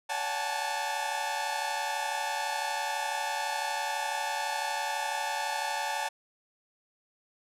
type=tone cluster; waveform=sawtooth; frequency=570 / 736 / 817 / 851 / 883 Hz; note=C#5 / F#5 / G#5 / G#5 / A5; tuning=+48 / -9 / -29 / +42 / +6 cents; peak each=-37 / -34 / -35 / -34 / -29 dBFS; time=0.09-6.09 s; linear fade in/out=10 ms; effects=low-pass 11000 Hz 12 dB/octave